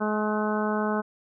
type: harmonic tone with a mistuned harmonic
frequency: 212.3 Hz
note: G#3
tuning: 38 cents sharp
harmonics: 1 / 2 / 3 / 4 / 5 / 6 / 7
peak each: -27 / -30 / -32 / -33 / -34 / -35 / -35 dBFS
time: 0-1.02 s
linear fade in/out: 20 ms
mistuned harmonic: 7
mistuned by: +17 cents
effects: none